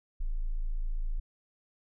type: tone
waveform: sine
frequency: 27.5 Hz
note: A0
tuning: in tune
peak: -28 dBFS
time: 0.2-1.2 s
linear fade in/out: 10 ms
effects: none